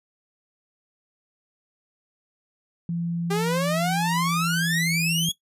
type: tone with pitch glide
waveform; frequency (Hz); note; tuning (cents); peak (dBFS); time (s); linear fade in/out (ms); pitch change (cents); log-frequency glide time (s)
sine; 170 to 165.35; F3 to E3; -46 to +6; -24; 2.89-5.29; 2; -48; 4.05-4.92
type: exponential sweep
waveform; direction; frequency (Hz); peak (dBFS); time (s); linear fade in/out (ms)
sawtooth; up; 392 to 3389; -20; 3.3-5.32; 10
effects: noise-tail reverb RT60 0.1 s tail -17 dB re dry + resampled to 32000 Hz